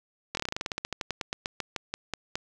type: slowing click train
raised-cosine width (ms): 0.2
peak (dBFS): -13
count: 24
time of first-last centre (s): 0.35-2.355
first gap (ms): 22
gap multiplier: 1.11
effects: none